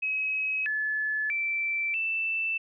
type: tone with pitch steps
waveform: sine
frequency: 2553 / 1725 / 2335 / 2655 Hz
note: D#7 / A6 / D7 / E7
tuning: +44 / -35 / -11 / +12 cents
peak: -26 dBFS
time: 0.02-2.58 s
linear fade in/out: 10 ms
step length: 640 ms
effects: none